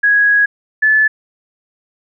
sine tone pair in turn, 1661.2 / 1733.7 Hz, G#6 / A6, 0 / -26 cents, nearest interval minor second, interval 74 cents, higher second, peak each -8 dBFS, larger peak neither, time 0.03-0.46 / 0.82-1.08 s, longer first, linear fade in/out 10 ms, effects none

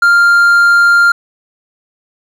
triangle tone, 1396.9 Hz, F6, in tune, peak -3 dBFS, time 0.02-1.12 s, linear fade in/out 5 ms, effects none

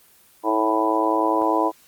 harmonic tone with a mistuned harmonic, 110 Hz, A2, in tune, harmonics 3 / 4 / 5 / 6 / 7 / 8 / 9, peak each -23 / -27 / -27 / -26 / -26 / -28 / -22 dBFS, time 0.43-1.72 s, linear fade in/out 50 ms, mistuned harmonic 3, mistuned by -32 cents, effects white hiss -54 dBFS RMS until 1.87 s + Opus 24 kbps

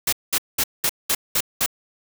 white noise bursts, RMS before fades -20 dBFS, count 7, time 0.07-1.662 s, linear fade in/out 5 ms, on 56 ms, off 200 ms, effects none

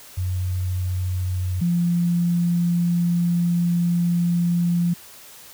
sine tone pair in turn, 91.4 / 172.99 Hz, F#2 / F3, -21 / -16 cents, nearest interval major seventh, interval 1105 cents, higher second, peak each -21 / -17 dBFS, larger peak second, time 0.17-1.61 / 1.61-4.94 s, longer second, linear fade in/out 10 ms, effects white hiss -44 dBFS RMS until 5.53 s

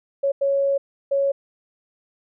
sine tone bursts at uneven times, 554.4 Hz, C#5, in tune, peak -17 dBFS, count 3, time 0.23-0.32 / 0.41-0.78 / 1.11-1.32 s, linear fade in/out 10 ms, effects none

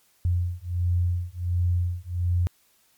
sine beating tone pair, 87.5 / 88.9 Hz, F2 / F2, +4 / +31 cents, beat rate 1.4 Hz, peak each -25 dBFS, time 0.25-2.47 s, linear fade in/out 0 ms, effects white hiss -63 dBFS RMS until 2.97 s + MP3 96 kbps

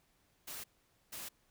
white noise bursts at uneven times, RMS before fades -45 dBFS, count 2, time 0.47-0.64 / 1.12-1.29 s, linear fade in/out 10 ms, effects pink hiss -73 dBFS RMS until 1.5 s

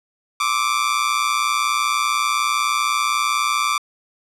sawtooth tone with amplitude modulation, 1174.7 Hz, D6, in tune, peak -10 dBFS, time 0.4-3.78 s, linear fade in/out 5 ms, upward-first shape sine, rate 120 Hz, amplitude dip 85%, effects low-pass 10000 Hz 12 dB/octave

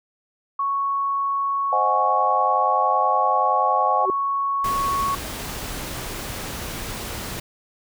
sine tone, 1108.7 Hz, C#6, in tune, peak -20 dBFS, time 0.59-5.15 s, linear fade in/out 5 ms
sine chord, Ab dominant seventh, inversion first, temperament equal, 523.3 / 622.3 / 740 / 830.6 Hz, C5 / Eb5 / Gb5 / Ab5, 0 / 0 / 0 / 0 cents, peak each -27 / -27 / -23 / -22 dBFS, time 1.72-4.06 s, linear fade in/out 10 ms
sine tone with exponential growth, 380 Hz, F#4, 46 cents sharp, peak -16 dBFS, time 4-4.1 s, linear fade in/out 1 ms, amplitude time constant 21 ms
pink noise, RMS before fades -31 dBFS, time 4.64-7.4 s, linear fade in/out 5 ms
effects none

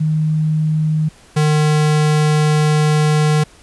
sine / square tone pair in turn, 155.56 / 152.01 Hz, D#3 / D#3, 0 / -40 cents, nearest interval unison, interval 40 cents, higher first, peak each -13 / -12 dBFS, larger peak second, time 0-1.09 / 1.36-3.44 s, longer second, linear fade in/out 10 ms, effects pink hiss -46 dBFS RMS until 3.62 s + resampled to 24000 Hz

